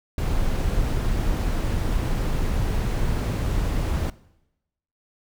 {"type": "noise", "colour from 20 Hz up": "brown", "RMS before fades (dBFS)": -23, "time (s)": [0.18, 4.1], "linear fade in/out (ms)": 2, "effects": ["noise-tail reverb RT60 0.9 s tail -20 dB re dry"]}